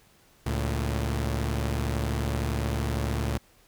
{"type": "tone pair together", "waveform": "sawtooth", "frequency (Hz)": [70.68, 112.5], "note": ["C#2", "A2"], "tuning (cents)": [34, 39], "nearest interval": "minor sixth", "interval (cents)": 805, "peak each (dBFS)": [-24, -26], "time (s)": [0.46, 3.38], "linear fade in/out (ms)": 5, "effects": ["pink hiss -60 dBFS RMS until 3.67 s"]}